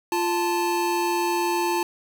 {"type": "tone pair together", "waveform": "square", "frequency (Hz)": [348.1, 880], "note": ["F4", "A5"], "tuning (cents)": [-6, 0], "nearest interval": "octave + major third", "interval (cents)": 1606, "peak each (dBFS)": -25, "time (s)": [0.12, 1.83], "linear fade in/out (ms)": 2, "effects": []}